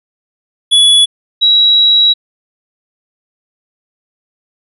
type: tone pair in turn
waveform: square / sine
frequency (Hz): 3400 / 3878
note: G#7 / B7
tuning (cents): +40 / -32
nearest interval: major second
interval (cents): 228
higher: second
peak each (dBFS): -5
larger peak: neither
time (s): 0.71-1.06 / 1.41-2.14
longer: second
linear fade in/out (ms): 20
effects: resampled to 32000 Hz